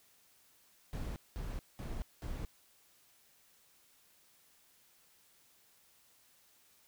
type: noise bursts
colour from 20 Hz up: brown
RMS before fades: -40 dBFS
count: 4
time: 0.93-2.45 s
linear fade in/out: 0 ms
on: 230 ms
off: 200 ms
effects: white hiss -67 dBFS RMS until 6.87 s